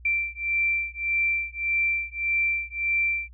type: beating tone pair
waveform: sine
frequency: 2349 / 2350.7 Hz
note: D7 / D7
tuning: 0 / +1 cents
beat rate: 1.7 Hz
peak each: -26 dBFS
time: 0.05-3.29 s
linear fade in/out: 5 ms
effects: added 60 Hz sine -44 dBFS peak until 3.33 s